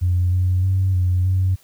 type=tone with pitch steps; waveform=sine; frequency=89.4 / 91.3 / 94.6 / 90.5 / 93.3 Hz; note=F2 / F#2 / F#2 / F#2 / F#2; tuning=+41 / -23 / +39 / -38 / +15 cents; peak=-14 dBFS; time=0.01-1.56 s; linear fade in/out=20 ms; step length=310 ms; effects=tanh soft clip ceiling -10 dBFS + white hiss -54 dBFS RMS until 1.63 s